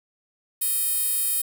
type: tone with high-pass filter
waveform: 10% pulse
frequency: 622.3 Hz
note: D#5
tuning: in tune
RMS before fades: -24 dBFS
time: 0.61-1.42 s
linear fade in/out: 10 ms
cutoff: 12000 Hz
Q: 1
effects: 8-bit

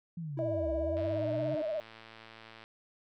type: linear two-way sweep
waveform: sine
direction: down then up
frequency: 174.61 to 65.41 to 137.9 Hz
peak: -36 dBFS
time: 0.17-1.55 s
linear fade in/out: 5 ms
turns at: 0.72 s
type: tone with pitch glide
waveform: triangle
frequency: 328.3 to 306.3 Hz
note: E4 to D#4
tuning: -7 to -27 cents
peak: -35 dBFS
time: 0.37-1.62 s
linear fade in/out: 5 ms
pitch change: -120 cents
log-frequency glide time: 1.08-1.29 s
type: tone with vibrato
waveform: sine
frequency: 622.3 Hz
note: D#5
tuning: in tune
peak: -31 dBFS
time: 0.39-1.8 s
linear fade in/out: 0 ms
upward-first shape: triangle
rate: 17 Hz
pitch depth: 98 cents each way
type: click train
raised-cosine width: 0.3 ms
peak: -34 dBFS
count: 188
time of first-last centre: 0.97-2.64 s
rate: 112 Hz
effects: none

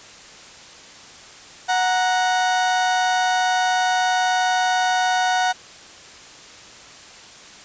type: tone pair together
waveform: 30% pulse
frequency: 737 / 936.4 Hz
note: F#5 / A#5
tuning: -7 / +8 cents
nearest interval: major third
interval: 415 cents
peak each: -15 / -24 dBFS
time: 1.68-5.53 s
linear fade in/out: 20 ms
effects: white hiss -42 dBFS RMS until 7.64 s + resampled to 16000 Hz

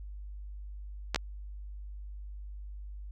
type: clicks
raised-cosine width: 0.2 ms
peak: -10 dBFS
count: 2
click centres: 1.146 / 1.16 s
effects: added 50 Hz sine -40 dBFS peak until 3.11 s

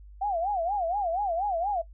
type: tone with vibrato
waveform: sine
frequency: 740 Hz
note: F#5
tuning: in tune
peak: -25 dBFS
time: 0.21-1.82 s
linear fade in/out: 10 ms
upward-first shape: sine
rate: 4.2 Hz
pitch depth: 210 cents each way
effects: noise-tail reverb RT60 0.1 s tail -19 dB re dry + added 50 Hz sine -45 dBFS peak until 1.93 s

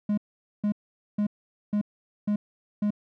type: tone bursts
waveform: triangle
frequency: 207.7 Hz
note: G#3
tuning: in tune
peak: -20 dBFS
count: 6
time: 0.09-2.906 s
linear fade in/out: 5 ms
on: 86 ms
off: 460 ms
effects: none

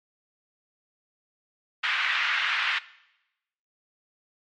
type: band-pass noise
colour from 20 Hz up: pink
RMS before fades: -26 dBFS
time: 1.83-2.79 s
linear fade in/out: 10 ms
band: 1400 to 3000 Hz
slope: 24 dB/octave
effects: noise-tail reverb RT60 0.9 s tail -19 dB re dry + MP3 48 kbps

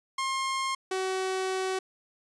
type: tone pair in turn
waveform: sawtooth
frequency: 1067 / 377.2 Hz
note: C6 / F#4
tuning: +34 / +33 cents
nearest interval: octave + tritone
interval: 1801 cents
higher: first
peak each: -24 dBFS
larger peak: neither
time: 0.18-0.75 / 0.91-1.79 s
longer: second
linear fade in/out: 5 ms
effects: resampled to 22050 Hz

